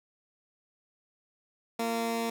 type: tone pair together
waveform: 15% pulse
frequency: 230 / 344.6 Hz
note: A#3 / F4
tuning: -23 / -23 cents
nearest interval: perfect fifth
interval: 700 cents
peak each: -23 / -35 dBFS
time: 1.79-2.3 s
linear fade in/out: 5 ms
effects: none